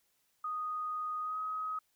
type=tone with pitch glide; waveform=sine; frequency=1242 to 1265.2 Hz; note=D#6 to D#6; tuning=-3 to +29 cents; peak=-34 dBFS; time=0.44-1.79 s; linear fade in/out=5 ms; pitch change=+32 cents; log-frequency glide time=1.22-1.38 s; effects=white hiss -75 dBFS RMS until 1.95 s